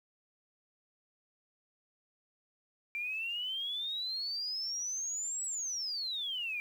sine exponential two-way sweep, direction up then down, 2349 to 7900 to 2349 Hz, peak -34 dBFS, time 2.95-6.6 s, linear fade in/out 0 ms, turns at 5.45 s, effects 10-bit

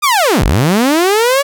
sawtooth linear two-way sweep, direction down then up, 1244.5 to 35.3 to 575 Hz, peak -5 dBFS, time 0.02-1.43 s, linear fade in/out 20 ms, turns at 0.44 s, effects none

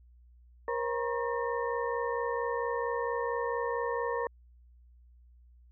sine tone cluster, 473.6 / 538 / 950 / 1086 / 1812 Hz, A#4 / C5 / A#5 / C#6 / A#6, +27 / +48 / +33 / -36 / -50 cents, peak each -32 / -38 / -36 / -38 / -40 dBFS, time 0.68-4.27 s, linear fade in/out 2 ms, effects added 60 Hz sine -55 dBFS peak until 5.71 s

